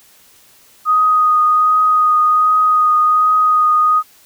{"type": "tone with vibrato", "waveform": "sine", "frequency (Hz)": 1244.5, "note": "D#6", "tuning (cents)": 0, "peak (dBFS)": -9, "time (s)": [0.85, 4.03], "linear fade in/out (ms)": 50, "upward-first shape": "triangle", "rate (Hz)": 1.3, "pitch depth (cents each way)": 15, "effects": ["white hiss -48 dBFS RMS until 4.25 s"]}